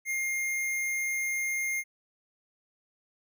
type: tone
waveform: square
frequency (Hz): 2122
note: C7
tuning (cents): +24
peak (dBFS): -29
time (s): 0.05-1.84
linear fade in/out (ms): 50
effects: none